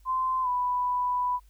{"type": "tone with pitch glide", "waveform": "sine", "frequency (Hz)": [1035, 990], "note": ["C6", "B5"], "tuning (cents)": [-19, 4], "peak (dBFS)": -24, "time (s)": [0.05, 1.4], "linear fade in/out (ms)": 50, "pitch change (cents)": -77, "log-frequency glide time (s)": [0.42, 0.48], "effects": ["added 50 Hz sine -53 dBFS peak until 1.49 s", "white hiss -68 dBFS RMS until 1.49 s"]}